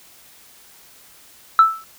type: tone with exponential decay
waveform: sine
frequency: 1318.5 Hz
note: E6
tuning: in tune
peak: -3 dBFS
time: 1.59-1.84 s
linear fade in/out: 1 ms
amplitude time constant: 54 ms
effects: tanh soft clip ceiling -3 dBFS + white hiss -48 dBFS RMS until 1.98 s